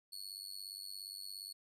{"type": "tone with amplitude modulation", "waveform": "sawtooth", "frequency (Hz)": 4390, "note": "C#8", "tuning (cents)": -18, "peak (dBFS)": -38, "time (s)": [0.12, 1.53], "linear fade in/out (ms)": 10, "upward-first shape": "sine", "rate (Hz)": 97.2, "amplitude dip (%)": 95, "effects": ["resampled to 32000 Hz"]}